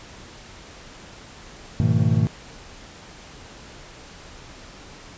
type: tone cluster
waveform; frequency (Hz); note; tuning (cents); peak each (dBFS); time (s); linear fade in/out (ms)
triangle; 104 / 122.4 / 157.3 / 175.7 / 224.4; G#2 / B2 / D#3 / F3 / A3; +3 / -15 / +19 / +11 / +34; -19 / -19 / -20 / -28 / -24; 1.8-2.27; 0
effects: pink hiss -43 dBFS RMS until 5.17 s + resampled to 16000 Hz